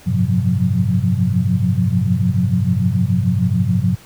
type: tone cluster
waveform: sine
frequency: 96.3 / 108.4 / 129.8 / 175.8 / 182.6 Hz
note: G2 / A2 / C3 / F3 / F#3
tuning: -30 / -25 / -13 / +12 / -23 cents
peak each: -20 dBFS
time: 0.06-3.96 s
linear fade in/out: 20 ms
effects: pink hiss -44 dBFS RMS until 4.05 s